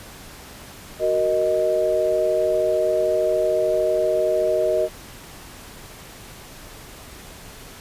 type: chord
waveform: sine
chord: D# minor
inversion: first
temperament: just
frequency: 373.4 / 466.7 / 622.3 Hz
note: F#4 / A#4 / D#5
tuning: +16 / +2 / 0 cents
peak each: -24 / -24 / -19 dBFS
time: 0.99-4.89 s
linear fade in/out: 50 ms
effects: pink hiss -41 dBFS RMS until 7.8 s + resampled to 32000 Hz